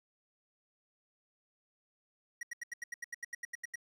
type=tone bursts; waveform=square; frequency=1906 Hz; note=A#6; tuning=38 cents sharp; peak=-38 dBFS; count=14; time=2.41-3.757 s; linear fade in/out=5 ms; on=21 ms; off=81 ms; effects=low-pass 10000 Hz 12 dB/octave + 11-bit